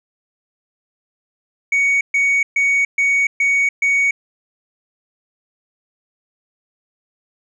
sine tone bursts, 2236 Hz, C#7, 14 cents sharp, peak -10 dBFS, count 6, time 1.72-4.11 s, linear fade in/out 5 ms, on 290 ms, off 130 ms, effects tanh soft clip ceiling -12 dBFS

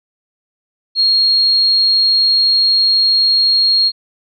sine tone, 4267 Hz, C8, 33 cents sharp, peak -9 dBFS, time 0.95-3.92 s, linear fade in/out 50 ms, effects none

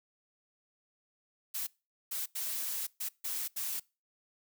blue noise bursts at uneven times, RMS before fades -36 dBFS, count 6, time 1.54-1.67 / 2.11-2.26 / 2.35-2.87 / 3-3.09 / 3.24-3.48 / 3.56-3.8 s, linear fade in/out 10 ms, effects noise-tail reverb RT60 0.3 s tail -24 dB re dry

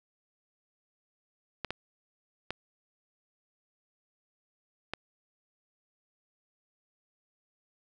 clicks, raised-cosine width 0.3 ms, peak -17 dBFS, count 4, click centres 1.647 / 1.706 / 2.506 / 4.936 s, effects none

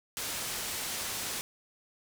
white low-pass noise, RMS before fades -36 dBFS, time 0.17-1.41 s, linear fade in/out 0 ms, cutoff 11000 Hz, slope 12 dB/octave, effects none

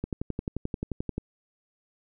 click train, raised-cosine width 3 ms, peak -17 dBFS, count 14, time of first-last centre 0.04-1.18 s, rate 11.4 Hz, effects none

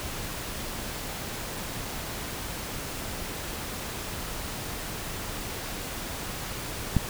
click, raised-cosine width 5 ms, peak -8 dBFS, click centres 6.967 s, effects pink hiss -35 dBFS RMS until 7.09 s

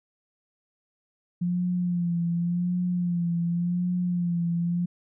sine tone with vibrato, 174.61 Hz, F3, in tune, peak -23 dBFS, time 1.41-4.86 s, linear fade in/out 10 ms, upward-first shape sine, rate 0.89 Hz, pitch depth 45 cents each way, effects none

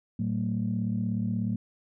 sine tone cluster, 112.4 / 189.1 / 225.7 Hz, A2 / F#3 / A3, +37 / +38 / +44 cents, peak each -30 dBFS, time 0.19-1.56 s, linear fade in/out 5 ms, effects tanh soft clip ceiling -18 dBFS

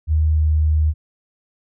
sine tone with pitch glide, 77.78 to 77.2 Hz, D#2 to D#2, 0 to -13 cents, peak -13 dBFS, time 0.07-0.94 s, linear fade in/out 50 ms, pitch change -13 cents, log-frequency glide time 0.32-0.42 s, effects none

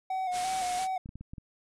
triangle tone with vibrato, 740 Hz, F#5, in tune, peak -27 dBFS, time 0.1-0.98 s, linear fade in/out 5 ms, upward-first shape square, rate 2.9 Hz, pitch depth 36 cents each way
white low-pass noise, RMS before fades -40 dBFS, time 0.31-0.88 s, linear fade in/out 50 ms, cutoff 10000 Hz, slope 48 dB/octave
clicks, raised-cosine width 5 ms, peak -30 dBFS, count 6, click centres 1.059 / 1.091 / 1.156 / 1.21 / 1.335 / 1.382 s
effects none

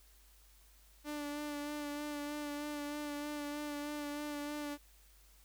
sawtooth tone with vibrato, 293.6 Hz, D4, in tune, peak -35 dBFS, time 1.04-4.78 s, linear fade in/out 50 ms, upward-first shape sine, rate 3.2 Hz, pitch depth 22 cents each way, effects added 50 Hz sine -62 dBFS peak until 5.44 s + white hiss -66 dBFS RMS until 5.44 s

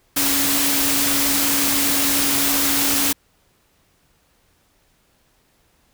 sine tone in noise, 280 Hz, C#4, 18 cents sharp, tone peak -25 dBFS, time 0.16-3.13 s, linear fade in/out 10 ms, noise white, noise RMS -19 dBFS, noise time 0.16-3.13 s, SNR -9 dB, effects pink hiss -61 dBFS RMS until 5.93 s

